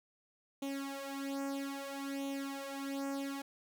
sawtooth tone with flanger, 275.9 Hz, C#4, 8 cents flat, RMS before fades -40 dBFS, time 0.62-3.42 s, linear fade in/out 5 ms, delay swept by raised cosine 0.3 to 3.5 ms, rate 0.61 Hz, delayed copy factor +0.8, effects none

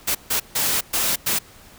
white noise bursts at uneven times, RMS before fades -21 dBFS, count 5, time 0.07-0.15 / 0.3-0.4 / 0.55-0.81 / 0.93-1.16 / 1.26-1.39 s, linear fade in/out 10 ms, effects pink hiss -47 dBFS RMS until 1.78 s

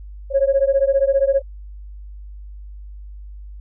sine beating tone pair, 540 / 555 Hz, C#5 / C#5, -45 / +2 cents, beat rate 15 Hz, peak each -16 dBFS, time 0.3-1.42 s, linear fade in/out 50 ms, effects tanh soft clip ceiling -7 dBFS + added 50 Hz sine -33 dBFS peak until 3.6 s

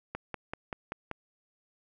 click train, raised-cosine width 0.5 ms, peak -20 dBFS, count 6, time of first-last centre 0.15-1.113 s, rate 5.19 Hz, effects none

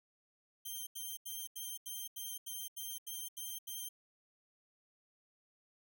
5% pulse tone bursts, 3152 Hz, G7, 9 cents sharp, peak -33 dBFS, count 11, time 0.65-3.89 s, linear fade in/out 10 ms, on 220 ms, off 82 ms, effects none

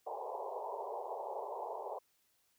white band-pass noise, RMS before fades -42 dBFS, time 0.06-1.99 s, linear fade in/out 10 ms, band 390 to 1000 Hz, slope 96 dB/octave, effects white hiss -75 dBFS RMS until 2.58 s

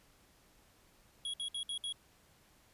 square tone bursts, 3322 Hz, G#7, in tune, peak -37 dBFS, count 5, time 1.25-1.925 s, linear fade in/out 2 ms, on 87 ms, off 60 ms, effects pink hiss -66 dBFS RMS until 2.73 s + resampled to 32000 Hz

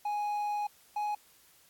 triangle tone pair in turn, 830.6 / 835.4 Hz, G#5 / G#5, 0 / +10 cents, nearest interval unison, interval 10 cents, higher second, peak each -28 dBFS, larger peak neither, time 0.05-0.67 / 0.96-1.15 s, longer first, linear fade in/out 5 ms, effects white hiss -62 dBFS RMS until 1.69 s + AAC 64 kbps

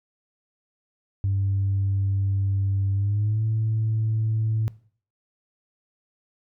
sine tone with pitch glide, 98.1 to 110.11 Hz, G2 to A2, +2 to +2 cents, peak -19 dBFS, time 1.24-4.68 s, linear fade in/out 0 ms, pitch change +200 cents, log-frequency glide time 2.93-3.44 s, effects noise-tail reverb RT60 0.5 s tail -21 dB re dry + tanh soft clip ceiling -17 dBFS

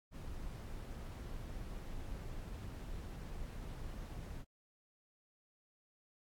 brown noise, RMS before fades -45 dBFS, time 0.11-4.45 s, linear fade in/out 50 ms, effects AAC 64 kbps

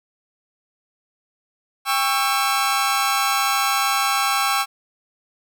sawtooth chord, C# diminished, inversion second, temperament just, 798.3 / 1108.7 / 1330.5 Hz, G5 / C#6 / E6, +31 / 0 / +16 cents, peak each -19 dBFS, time 1.85-4.66 s, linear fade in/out 50 ms, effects none

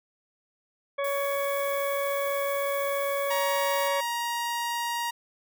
harmonic tone, 560 Hz, C#5, 18 cents sharp, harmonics 1 / 2 / 3 / 4 / 6, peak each -27 / -33 / -40 / -37 / -45 dBFS, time 0.98-4.01 s, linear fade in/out 10 ms
violet noise, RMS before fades -38 dBFS, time 1.04-3.88 s, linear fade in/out 5 ms
sawtooth tone, 944 Hz, A#5, 22 cents sharp, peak -24 dBFS, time 3.3-5.11 s, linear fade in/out 10 ms
effects none

